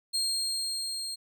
30% pulse tone with level ramp, 4219 Hz, C8, 14 cents sharp, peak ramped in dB -23 to -31 dBFS, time 0.13-1.16 s, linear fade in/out 20 ms, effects none

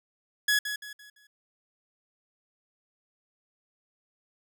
sawtooth tone with echo, 1684 Hz, G#6, 24 cents sharp, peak -18 dBFS, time 0.48-0.59 s, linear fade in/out 5 ms, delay 170 ms, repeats 4, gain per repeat -9 dB, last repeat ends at 1.27 s, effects none

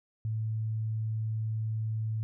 sine tone, 110 Hz, A2, in tune, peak -29 dBFS, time 0.25-2.23 s, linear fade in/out 0 ms, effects none

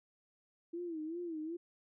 sine tone with vibrato, 329.6 Hz, E4, in tune, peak -38 dBFS, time 0.73-1.57 s, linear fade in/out 10 ms, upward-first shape sine, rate 2.6 Hz, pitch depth 120 cents each way, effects none

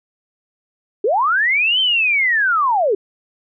sine linear two-way sweep, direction up then down, 370 to 3136 to 370 Hz, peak -13 dBFS, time 1.04-2.95 s, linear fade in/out 5 ms, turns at 1.8 s, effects none

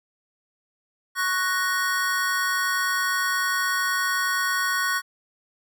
square chord, F# major, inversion second, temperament equal, 1108.7 / 1480 / 1864.7 Hz, C#6 / F#6 / A#6, 0 / 0 / 0 cents, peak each -28 / -26 / -28 dBFS, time 1.15-5.02 s, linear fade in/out 50 ms, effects none

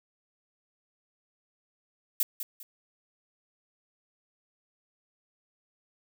violet noise with echo, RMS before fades -25 dBFS, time 2.2-2.23 s, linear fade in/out 2 ms, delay 200 ms, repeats 2, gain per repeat -10 dB, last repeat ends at 2.63 s, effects none

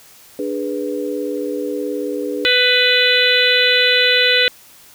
sine chord, G# diminished, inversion second, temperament equal, 293.7 / 415.3 / 493.9 Hz, D4 / G#4 / B4, 0 / 0 / 0 cents, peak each -24 dBFS, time 0.39-2.45 s, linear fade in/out 2 ms
harmonic tone, 497.3 Hz, B4, 12 cents sharp, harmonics 1 / 3 / 4 / 5 / 6 / 7 / 8, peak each -19 / -19 / -19 / -19 / -19 / -19 / -19 dBFS, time 2.45-4.48 s, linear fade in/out 0 ms
effects white hiss -45 dBFS RMS until 4.94 s

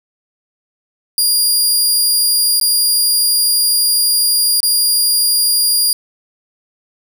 20% pulse tone with dropouts, 4824 Hz, D8, 46 cents sharp, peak -5 dBFS, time 1.18-5.93 s, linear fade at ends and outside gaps 1 ms, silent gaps 2.6-2.612 / 4.604-4.63 s, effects none

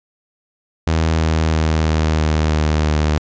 sawtooth tone with pitch steps, 80.5 / 79.76 / 79.03 / 78.3 / 77.58 / 76.86 / 76.16 Hz, E2 / D#2 / D#2 / D#2 / D#2 / D#2 / D#2, -41 / +43 / +28 / +11 / -4 / -21 / -36 cents, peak -10 dBFS, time 0.87-3.18 s, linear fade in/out 0 ms, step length 330 ms, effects resampled to 16000 Hz

